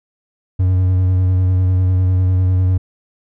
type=tone with vibrato; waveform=triangle; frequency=92.3 Hz; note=F#2; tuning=4 cents flat; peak=-9 dBFS; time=0.59-2.78 s; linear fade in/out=10 ms; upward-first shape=triangle; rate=10 Hz; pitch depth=26 cents each way; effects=none